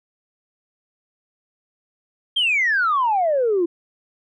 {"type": "exponential sweep", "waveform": "sine", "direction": "down", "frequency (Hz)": [3253, 329.6], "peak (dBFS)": -15, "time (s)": [2.36, 3.66], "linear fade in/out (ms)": 10, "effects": ["tanh soft clip ceiling -12 dBFS"]}